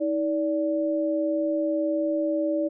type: tone pair together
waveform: sine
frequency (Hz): 318.4 / 580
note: D#4 / D5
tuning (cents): +40 / -22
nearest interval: minor seventh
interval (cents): 1038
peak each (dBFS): -25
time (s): 0-2.69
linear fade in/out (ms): 20
effects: none